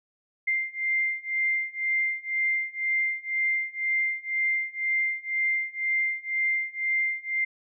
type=beating tone pair; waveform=sine; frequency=2095 / 2097 Hz; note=C7 / C7; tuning=+2 / +3 cents; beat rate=2 Hz; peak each=-28 / -27 dBFS; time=0.47-7.45 s; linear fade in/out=10 ms; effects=none